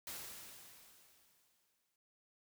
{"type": "noise with exponential decay", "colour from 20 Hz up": "white", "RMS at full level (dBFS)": -45, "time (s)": [0.07, 1.96], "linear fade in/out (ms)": 1, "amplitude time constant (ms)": 410, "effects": []}